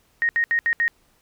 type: tone bursts at uneven times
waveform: sine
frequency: 1864.7 Hz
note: A#6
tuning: in tune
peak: -17 dBFS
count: 5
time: 0.22-0.29 / 0.36-0.44 / 0.51-0.59 / 0.66-0.73 / 0.8-0.88 s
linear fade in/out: 0 ms
effects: pink hiss -62 dBFS RMS until 1.21 s